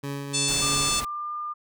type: tone with tremolo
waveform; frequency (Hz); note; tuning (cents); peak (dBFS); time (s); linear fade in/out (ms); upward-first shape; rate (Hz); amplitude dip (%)
20% pulse; 140.6; C#3; +25; -24; 0.03-0.9; 10; triangle; 3.2; 40
type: harmonic tone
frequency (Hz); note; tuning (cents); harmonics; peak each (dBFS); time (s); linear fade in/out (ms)
880; A5; 0; 3 / 4 / 5 / 6 / 7 / 8 / 9 / 10; -32 / -30 / -30 / -34 / -31 / -32 / -33 / -30; 0.33-1.01; 20
type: noise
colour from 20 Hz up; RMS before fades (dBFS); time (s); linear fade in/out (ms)
pink; -34; 0.48-1.05; 5
type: tone with pitch glide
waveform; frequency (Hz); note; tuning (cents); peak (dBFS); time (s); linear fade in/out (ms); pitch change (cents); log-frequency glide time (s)
sine; 1192 to 1203.1; D6 to D6; +25 to +41; -29; 0.61-1.54; 20; +16; 1.09-1.35
effects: none